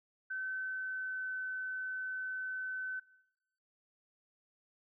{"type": "tone with pitch glide", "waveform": "sine", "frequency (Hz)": [1529, 1519.3], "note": ["G6", "F#6"], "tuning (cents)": [-44, 45], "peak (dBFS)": -36, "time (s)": [0.3, 3], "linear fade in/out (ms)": 10, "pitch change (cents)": -11, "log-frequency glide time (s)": [0.5, 1.34], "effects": ["noise-tail reverb RT60 0.9 s tail -22 dB re dry"]}